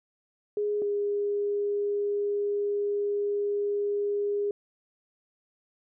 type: tone pair in turn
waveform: sine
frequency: 415.3 / 408.6 Hz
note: G#4 / G#4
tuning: 0 / -28 cents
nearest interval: unison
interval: 28 cents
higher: first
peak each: -25 dBFS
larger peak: neither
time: 0.57-0.82 / 0.82-4.51 s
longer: second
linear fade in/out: 2 ms
effects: none

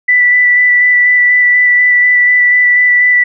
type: tone with vibrato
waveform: sine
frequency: 1975.5 Hz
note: B6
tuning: in tune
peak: -5 dBFS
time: 0.08-3.24 s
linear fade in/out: 10 ms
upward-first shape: square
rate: 4.1 Hz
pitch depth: 9 cents each way
effects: none

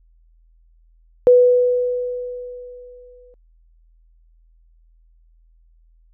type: tone with exponential decay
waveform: sine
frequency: 494.2 Hz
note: B4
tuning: 1 cent sharp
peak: -6 dBFS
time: 1.27-3.34 s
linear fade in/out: 0 ms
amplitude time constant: 450 ms
effects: added 41 Hz sine -51 dBFS peak until 6.13 s

